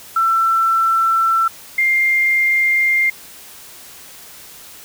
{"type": "tone pair in turn", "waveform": "sine", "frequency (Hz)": [1340, 2108], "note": ["E6", "C7"], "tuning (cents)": [28, 12], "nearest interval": "minor sixth", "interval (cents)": 784, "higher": "second", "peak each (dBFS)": -12, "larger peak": "neither", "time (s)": [[0.16, 1.48], [1.78, 3.1]], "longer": "neither", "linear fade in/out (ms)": 5, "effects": ["white hiss -39 dBFS RMS until 4.84 s"]}